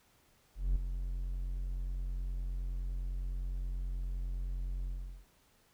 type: tone with ADSR envelope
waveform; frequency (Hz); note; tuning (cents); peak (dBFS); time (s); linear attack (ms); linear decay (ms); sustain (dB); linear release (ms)
triangle; 44.84; F1; +46; -23; 0.55-5.26; 210; 6; -9; 400
effects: pink hiss -68 dBFS RMS until 5.73 s